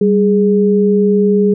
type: tone pair together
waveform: sine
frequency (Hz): 196 / 415.3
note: G3 / G#4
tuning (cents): 0 / 0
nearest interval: octave + minor second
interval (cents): 1300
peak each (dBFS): -11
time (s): 0.01-1.54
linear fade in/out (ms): 5
effects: none